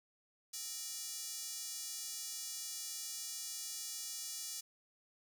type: tone with high-pass filter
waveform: square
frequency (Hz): 263.4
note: C4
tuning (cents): +12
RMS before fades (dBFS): -44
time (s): 0.53-4.61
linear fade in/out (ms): 10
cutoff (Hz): 6000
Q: 1.8
effects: none